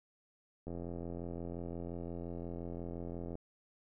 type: click train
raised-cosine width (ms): 2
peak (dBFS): -30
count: 231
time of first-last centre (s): 0.67-3.354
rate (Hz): 85.7
effects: none